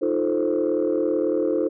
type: chord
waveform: sine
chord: F dominant seventh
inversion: third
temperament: equal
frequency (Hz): 311.1 / 349.2 / 440 / 523.3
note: Eb4 / F4 / A4 / C5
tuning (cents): 0 / 0 / 0 / 0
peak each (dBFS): -24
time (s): 0.01-1.69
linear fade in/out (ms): 20
effects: tanh soft clip ceiling -13 dBFS